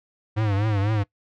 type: tone with vibrato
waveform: square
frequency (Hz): 103.83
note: G#2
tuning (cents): 0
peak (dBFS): -21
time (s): 0.36-1.04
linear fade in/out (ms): 20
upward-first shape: triangle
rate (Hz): 4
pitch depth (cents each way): 130
effects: noise-tail reverb RT60 0.1 s tail -20 dB re dry + low-pass 3000 Hz 12 dB/octave